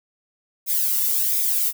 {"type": "noise with flanger", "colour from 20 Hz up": "violet", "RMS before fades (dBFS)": -21, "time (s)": [0.66, 1.73], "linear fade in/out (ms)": 50, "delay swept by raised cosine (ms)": [0.68, 1.26], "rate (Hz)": 1.4, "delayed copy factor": -0.6, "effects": []}